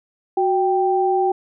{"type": "tone pair together", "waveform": "sine", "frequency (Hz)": [370, 784], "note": ["F#4", "G5"], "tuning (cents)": [0, 0], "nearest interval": "octave + minor second", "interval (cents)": 1300, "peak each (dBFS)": -18, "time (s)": [0.37, 1.32], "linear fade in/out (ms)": 5, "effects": []}